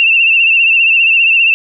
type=tone with vibrato; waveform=sine; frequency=2700 Hz; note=E7; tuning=41 cents sharp; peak=-6 dBFS; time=0-1.54 s; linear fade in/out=0 ms; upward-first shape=sine; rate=15 Hz; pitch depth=57 cents each way; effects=none